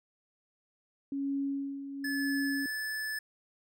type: tone with tremolo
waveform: sine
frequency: 277.2 Hz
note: C#4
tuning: in tune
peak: -29 dBFS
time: 1.12-2.66 s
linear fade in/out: 2 ms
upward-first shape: sine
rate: 1 Hz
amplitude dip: 65%
type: tone with pitch glide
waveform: square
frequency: 1726 to 1738 Hz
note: A6 to A6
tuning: -34 to -22 cents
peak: -34 dBFS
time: 2.04-3.19 s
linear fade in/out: 5 ms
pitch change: +12 cents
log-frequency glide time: 2.52-2.68 s
effects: none